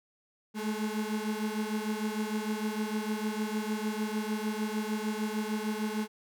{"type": "beating tone pair", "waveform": "35% pulse", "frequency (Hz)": [211.9, 218.5], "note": ["G#3", "A3"], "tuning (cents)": [35, -12], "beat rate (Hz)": 6.6, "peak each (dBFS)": [-31, -33], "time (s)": [0.54, 6.08], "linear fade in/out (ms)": 50, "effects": []}